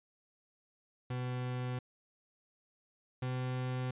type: tone pair in turn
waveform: 40% pulse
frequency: 125.4 / 127.37 Hz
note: B2 / C3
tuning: +27 / -46 cents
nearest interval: unison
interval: 27 cents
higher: second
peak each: -34 / -33 dBFS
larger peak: second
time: 1.1-1.79 / 3.22-3.91 s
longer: neither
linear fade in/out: 5 ms
effects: resampled to 8000 Hz